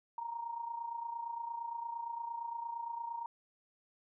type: tone with amplitude modulation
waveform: sine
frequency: 933 Hz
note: A#5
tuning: 1 cent sharp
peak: -35 dBFS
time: 0.18-3.26 s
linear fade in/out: 2 ms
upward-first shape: sine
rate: 28.7 Hz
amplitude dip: 65%
effects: none